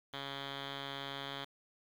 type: tone with low-pass filter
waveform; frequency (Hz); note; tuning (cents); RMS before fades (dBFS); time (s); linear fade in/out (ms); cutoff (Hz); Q
5% pulse; 138.59; C#3; 0; -43; 0.13-1.45; 10; 3200; 9.9
effects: 10-bit